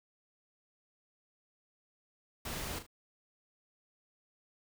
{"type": "noise with echo", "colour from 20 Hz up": "pink", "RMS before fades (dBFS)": -40, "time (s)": [2.45, 2.79], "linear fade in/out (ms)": 5, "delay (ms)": 38, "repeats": 2, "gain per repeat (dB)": -9, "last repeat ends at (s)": 2.866, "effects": []}